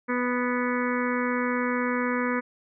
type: harmonic tone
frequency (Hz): 246.9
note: B3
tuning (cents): 0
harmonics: 1 / 2 / 4 / 5 / 6 / 7 / 8 / 9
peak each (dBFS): -27 / -30 / -33 / -34 / -35 / -35 / -36 / -37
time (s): 0.08-2.41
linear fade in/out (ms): 20
effects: none